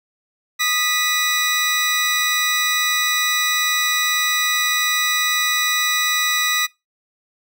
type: tone pair together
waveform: 20% pulse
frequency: 1237 / 1963.6 Hz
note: D#6 / B6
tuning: -10 / -10 cents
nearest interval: minor sixth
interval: 800 cents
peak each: -18 / -13 dBFS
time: 0.59-6.67 s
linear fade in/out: 20 ms
effects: noise-tail reverb RT60 0.2 s tail -20 dB re dry